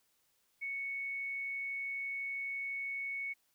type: tone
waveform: sine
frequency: 2217 Hz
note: C#7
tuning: in tune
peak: -36 dBFS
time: 0.61-3.34 s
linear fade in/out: 20 ms
effects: white hiss -75 dBFS RMS until 3.54 s